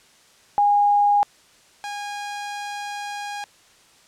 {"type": "tone pair in turn", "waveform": ["sine", "sawtooth"], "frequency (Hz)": [819, 819], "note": ["G#5", "G#5"], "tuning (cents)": [-24, -24], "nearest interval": "unison", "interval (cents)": 0, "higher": "neither", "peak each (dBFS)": [-14, -25], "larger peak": "first", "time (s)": [[0.58, 1.23], [1.84, 3.44]], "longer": "second", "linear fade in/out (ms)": 0, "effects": ["white hiss -54 dBFS RMS until 4.07 s", "low-pass 8000 Hz 12 dB/octave"]}